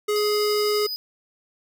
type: tone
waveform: square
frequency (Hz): 418.8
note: G#4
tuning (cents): +15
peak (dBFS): -21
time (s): 0.08-0.87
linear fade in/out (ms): 10
type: tone with tremolo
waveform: square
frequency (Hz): 4978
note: D#8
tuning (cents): 0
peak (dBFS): -27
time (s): 0.16-0.96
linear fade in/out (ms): 0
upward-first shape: sine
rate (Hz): 12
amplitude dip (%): 30
effects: none